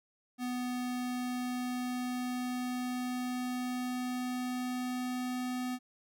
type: tone with pitch glide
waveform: square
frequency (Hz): 248.4 to 251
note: B3 to B3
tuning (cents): +10 to +28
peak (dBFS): -34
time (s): 0.38-5.79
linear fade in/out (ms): 50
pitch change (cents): +18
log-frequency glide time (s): 0.69-5.56
effects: none